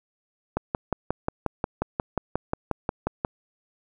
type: click train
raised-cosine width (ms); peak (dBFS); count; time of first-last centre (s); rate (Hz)
1; -10; 16; 0.57-3.249; 5.6
effects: none